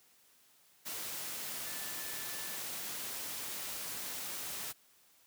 sine tone in noise, 1753 Hz, A6, 7 cents flat, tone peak -51 dBFS, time 1.65-2.57 s, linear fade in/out 20 ms, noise white, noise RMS -41 dBFS, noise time 0.85-4.73 s, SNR -13 dB, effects white hiss -66 dBFS RMS until 5.26 s + high-pass 100 Hz 12 dB/octave

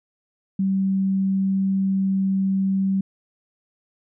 sine tone, 192.8 Hz, G3, 28 cents flat, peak -18 dBFS, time 0.59-3.01 s, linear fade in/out 5 ms, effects none

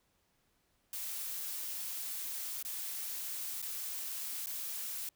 blue noise with dropouts, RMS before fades -40 dBFS, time 0.93-5.09 s, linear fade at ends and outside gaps 2 ms, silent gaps 2.627-2.649 / 3.618-3.625 / 4.461-4.469 s, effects pink hiss -75 dBFS RMS until 5.15 s

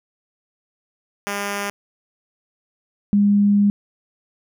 5% pulse / sine tone pair in turn, 202.1 / 203.5 Hz, G#3 / G#3, -47 / -35 cents, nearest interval unison, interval 12 cents, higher second, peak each -12 dBFS, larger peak neither, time 1.27-1.7 / 3.13-3.7 s, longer second, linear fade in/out 0 ms, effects none

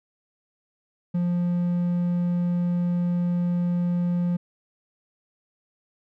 triangle tone, 175.4 Hz, F3, 8 cents sharp, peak -19 dBFS, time 1.14-4.37 s, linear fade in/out 10 ms, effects none

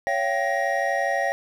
triangle tone cluster, 558 / 683 / 775 / 1882 Hz, C#5 / F5 / G5 / A#6, +11 / -39 / -20 / +16 cents, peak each -25 dBFS, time 0.07-1.32 s, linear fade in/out 0 ms, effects none

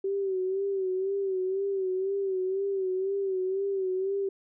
sine tone with vibrato, 383.8 Hz, G4, 37 cents flat, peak -26 dBFS, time 0.04-4.29 s, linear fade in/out 5 ms, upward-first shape sine, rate 2 Hz, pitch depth 62 cents each way, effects none

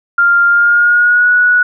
sine tone with pitch glide, 1396.9 to 1467.2 Hz, F6 to F#6, 0 to -15 cents, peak -6 dBFS, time 0.18-1.63 s, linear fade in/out 5 ms, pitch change +85 cents, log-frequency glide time 0.47-1.32 s, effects none

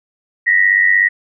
sine tone pair together, 1864.7 / 1961.3 Hz, A#6 / B6, 0 / -13 cents, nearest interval minor second, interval 87 cents, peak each -12 dBFS, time 0.46-1.09 s, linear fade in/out 20 ms, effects none

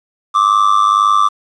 triangle tone with amplitude modulation, 1174.7 Hz, D6, in tune, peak -3 dBFS, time 0.34-1.29 s, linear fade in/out 20 ms, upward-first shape sine, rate 102 Hz, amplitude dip 85%, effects resampled to 22050 Hz + 7-bit

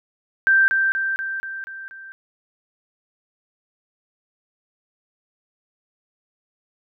sine tone with echo, 1568 Hz, G6, in tune, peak -12 dBFS, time 0.47-0.68 s, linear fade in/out 0 ms, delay 240 ms, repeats 6, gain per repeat -4 dB, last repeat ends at 2.12 s, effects none

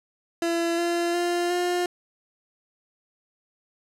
30% pulse tone with pitch steps, 337.4 / 343.1 / 348.9 / 354.8 Hz, E4 / F4 / F4 / F4, +40 / -31 / -2 / +27 cents, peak -20 dBFS, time 0.42-1.86 s, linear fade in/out 2 ms, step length 360 ms, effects low-pass 11000 Hz 12 dB/octave

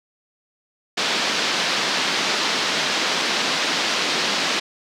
white band-pass noise, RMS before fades -22 dBFS, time 0.97-4.6 s, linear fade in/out 10 ms, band 180 to 5000 Hz, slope 24 dB/octave, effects none

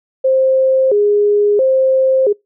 sine tone with vibrato, 466.2 Hz, A#4, in tune, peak -9 dBFS, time 0.24-2.33 s, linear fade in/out 10 ms, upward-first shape square, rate 0.74 Hz, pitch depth 210 cents each way, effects noise-tail reverb RT60 0.2 s tail -26 dB re dry

